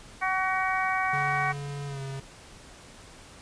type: harmonic tone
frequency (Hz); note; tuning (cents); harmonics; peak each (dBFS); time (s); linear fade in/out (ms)
376.7; F#4; +31; 2 / 3 / 4 / 5 / 6; -29 / -30 / -32 / -32 / -32; 0.21-1.53; 20
type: tone with pitch glide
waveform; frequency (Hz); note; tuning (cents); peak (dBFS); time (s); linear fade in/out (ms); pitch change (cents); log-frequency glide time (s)
square; 142.3 to 135.95; C#3 to C#3; +46 to -33; -34; 1.13-2.2; 5; -79; 1.86-2.01
effects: pink hiss -49 dBFS RMS until 3.41 s + resampled to 22050 Hz